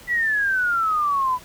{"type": "exponential sweep", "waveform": "sine", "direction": "down", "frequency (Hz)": [1975.5, 987.8], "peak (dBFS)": -18, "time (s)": [0.07, 1.39], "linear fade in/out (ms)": 50, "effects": ["pink hiss -45 dBFS RMS until 1.44 s"]}